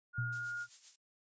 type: tone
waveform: sine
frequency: 1424 Hz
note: F6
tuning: 33 cents sharp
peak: -37 dBFS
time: 0.13-0.67 s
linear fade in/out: 50 ms
type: tone with exponential decay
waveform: sine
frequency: 119.7 Hz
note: A#2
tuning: 46 cents sharp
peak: -32 dBFS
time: 0.18-0.69 s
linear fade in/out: 5 ms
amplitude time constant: 110 ms
type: noise with tremolo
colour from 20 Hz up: violet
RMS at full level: -45 dBFS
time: 0.32-0.96 s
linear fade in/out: 10 ms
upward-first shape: sine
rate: 7.7 Hz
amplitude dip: 65%
effects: noise-tail reverb RT60 0.1 s tail -24 dB re dry + resampled to 16000 Hz